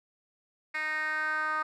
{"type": "tone with band-pass filter sweep", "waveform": "10% pulse", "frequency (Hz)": 309.4, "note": "D#4", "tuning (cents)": -10, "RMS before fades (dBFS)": -31, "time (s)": [0.74, 1.63], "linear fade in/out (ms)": 10, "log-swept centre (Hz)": [2100, 1300], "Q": 4.3, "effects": []}